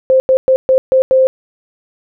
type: tone bursts at uneven times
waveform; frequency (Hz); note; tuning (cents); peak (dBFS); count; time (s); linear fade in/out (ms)
sine; 523.3; C5; 0; -6; 6; 0.1-0.2 / 0.29-0.37 / 0.48-0.56 / 0.69-0.78 / 0.92-1.02 / 1.11-1.27; 0
effects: none